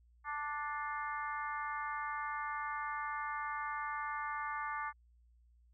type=harmonic tone with a mistuned harmonic; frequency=293.7 Hz; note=D4; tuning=in tune; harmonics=3 / 4 / 5 / 6 / 7; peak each=-42 / -40 / -46 / -45 / -48 dBFS; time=0.24-4.93 s; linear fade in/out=50 ms; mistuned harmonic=7; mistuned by=+48 cents; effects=added 59 Hz sine -63 dBFS peak until 5.73 s